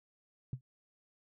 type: tone with exponential decay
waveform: sine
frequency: 127.6 Hz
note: C3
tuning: 43 cents flat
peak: -30 dBFS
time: 0.53-0.61 s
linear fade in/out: 2 ms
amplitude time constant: 17 ms
effects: none